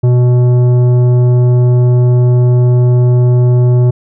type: tone with tanh clipping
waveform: sine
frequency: 123.47 Hz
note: B2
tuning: in tune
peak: -7 dBFS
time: 0.03-3.91 s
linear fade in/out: 10 ms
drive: 11 dB
effects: none